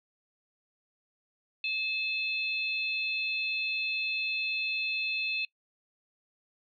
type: tone cluster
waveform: sine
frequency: 2596 / 3545 / 4158 Hz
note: E7 / A7 / C8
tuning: -27 / +12 / -12 cents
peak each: -30 / -38 / -38 dBFS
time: 1.64-5.45 s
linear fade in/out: 2 ms
effects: noise-tail reverb RT60 0.1 s tail -22 dB re dry